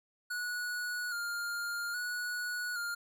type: tone with vibrato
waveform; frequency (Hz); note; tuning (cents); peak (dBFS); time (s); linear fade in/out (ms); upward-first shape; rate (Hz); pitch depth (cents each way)
square; 1435; F6; +47; -35; 0.3-2.95; 10; square; 0.61; 35
effects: none